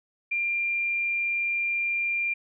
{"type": "tone", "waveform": "sine", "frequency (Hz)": 2387, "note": "D7", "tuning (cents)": 28, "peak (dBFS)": -24, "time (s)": [0.31, 2.34], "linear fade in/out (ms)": 10, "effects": []}